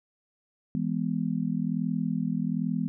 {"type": "chord", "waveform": "sine", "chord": "E major", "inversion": "none", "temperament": "just", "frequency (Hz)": [164.81, 206, 247.2], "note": ["E3", "G#3", "B3"], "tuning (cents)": [0, -14, 2], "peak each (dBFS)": -30, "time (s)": [0.75, 2.88], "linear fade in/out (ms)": 0, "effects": []}